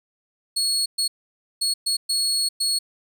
30% pulse tone bursts at uneven times, 4343 Hz, C#8, 36 cents flat, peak -17 dBFS, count 6, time 0.56-0.86 / 0.98-1.08 / 1.61-1.74 / 1.86-1.97 / 2.09-2.49 / 2.6-2.79 s, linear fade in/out 10 ms, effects none

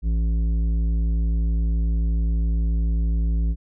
sine tone with tanh clipping, 55.8 Hz, A1, 25 cents sharp, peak -20 dBFS, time 0.02-3.56 s, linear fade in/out 50 ms, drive 10 dB, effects none

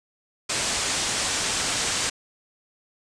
white low-pass noise, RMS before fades -26 dBFS, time 0.49-2.1 s, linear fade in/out 10 ms, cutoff 8700 Hz, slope 48 dB/octave, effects none

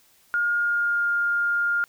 sine tone with pitch glide, 1421 to 1408.7 Hz, F6 to F6, +30 to +15 cents, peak -20 dBFS, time 0.34-1.84 s, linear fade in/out 0 ms, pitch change -15 cents, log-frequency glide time 0.53-1.1 s, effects white hiss -59 dBFS RMS until 1.88 s

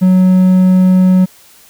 triangle tone, 185 Hz, F#3, in tune, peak -3 dBFS, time 0.01-1.26 s, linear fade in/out 20 ms, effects white hiss -43 dBFS RMS until 1.69 s

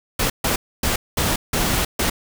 pink noise bursts at uneven times, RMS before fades -20 dBFS, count 6, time 0.19-0.3 / 0.44-0.56 / 0.83-0.96 / 1.17-1.36 / 1.53-1.85 / 1.99-2.1 s, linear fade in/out 5 ms, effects none

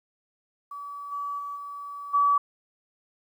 sine tone with level steps, 1145 Hz, D6, 44 cents flat, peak -35 / -29 / -32 / -35 / -18 dBFS, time 0.71-2.38 s, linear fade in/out 5 ms, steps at 1.11 / 1.38 / 1.55 / 2.13 s, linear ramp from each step 20 ms, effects 10-bit

